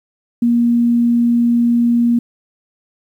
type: tone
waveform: sine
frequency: 236.9 Hz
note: A#3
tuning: 28 cents sharp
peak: -10 dBFS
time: 0.42-2.19 s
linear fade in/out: 5 ms
effects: 8-bit